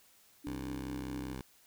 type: tone with tremolo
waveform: sine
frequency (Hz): 291.9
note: D4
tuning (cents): -10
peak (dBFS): -38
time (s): 0.44-1.34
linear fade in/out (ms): 10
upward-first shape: triangle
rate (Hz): 4.5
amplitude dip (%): 50
type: tone with pitch glide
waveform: 10% pulse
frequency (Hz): 65.41 to 64.92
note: C2 to C2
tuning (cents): 0 to -13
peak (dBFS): -32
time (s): 0.47-1.41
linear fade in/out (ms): 0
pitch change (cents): -13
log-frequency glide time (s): 0.77-0.92
effects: white hiss -64 dBFS RMS until 1.66 s